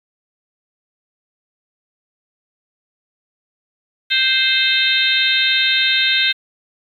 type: harmonic tone with a mistuned harmonic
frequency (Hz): 523.3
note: C5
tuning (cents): 0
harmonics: 3 / 4 / 5 / 6 / 7 / 8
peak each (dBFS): -21 / -21 / -21 / -22 / -17 / -23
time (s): 4.1-6.33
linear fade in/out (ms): 20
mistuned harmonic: 8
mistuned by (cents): -43
effects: 8-bit